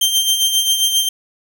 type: tone with tremolo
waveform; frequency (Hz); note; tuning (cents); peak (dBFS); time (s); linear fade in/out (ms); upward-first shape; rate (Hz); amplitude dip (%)
sawtooth; 3154; G7; +10; -8; 0.01-1.09; 5; sine; 7.5; 55
effects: none